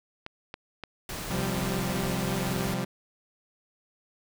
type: clicks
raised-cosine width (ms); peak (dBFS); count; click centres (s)
0.3; -21; 4; 0.264 / 0.541 / 0.837 / 2.054
type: noise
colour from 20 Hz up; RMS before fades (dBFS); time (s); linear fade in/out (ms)
pink; -36; 1.09-2.74; 2
type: chord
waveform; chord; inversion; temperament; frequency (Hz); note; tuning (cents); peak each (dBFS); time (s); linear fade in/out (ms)
sawtooth; C suspended fourth; none; equal with one note detuned; 129.53 / 174.61 / 196; C3 / F3 / G3; -17 / 0 / 0; -29 / -29 / -28; 1.3-2.85; 10
effects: none